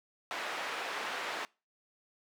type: band-pass noise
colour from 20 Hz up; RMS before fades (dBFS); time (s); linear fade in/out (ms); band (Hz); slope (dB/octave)
white; -38; 0.31-1.45; 0; 450 to 2100; 12
effects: noise-tail reverb RT60 0.3 s tail -24 dB re dry